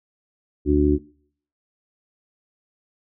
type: harmonic tone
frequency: 73.42 Hz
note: D2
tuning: in tune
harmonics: 1 / 2 / 3 / 4 / 5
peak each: -21 / -29 / -29 / -18 / -20 dBFS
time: 0.65-0.99 s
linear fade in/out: 50 ms
effects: noise-tail reverb RT60 0.6 s tail -24 dB re dry